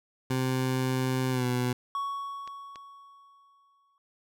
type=tone with pitch glide; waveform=20% pulse; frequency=129.6 to 124.39 Hz; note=C3 to B2; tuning=-16 to +13 cents; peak=-21 dBFS; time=0.3-1.73 s; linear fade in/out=5 ms; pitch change=-71 cents; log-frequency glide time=1.31-1.45 s
type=tone with exponential decay; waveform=triangle; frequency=1115 Hz; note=C#6; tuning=10 cents sharp; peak=-26 dBFS; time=1.95-3.98 s; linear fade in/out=1 ms; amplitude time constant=440 ms
type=clicks; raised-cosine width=0.2 ms; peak=-28 dBFS; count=2; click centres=2.476 / 2.758 s
effects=none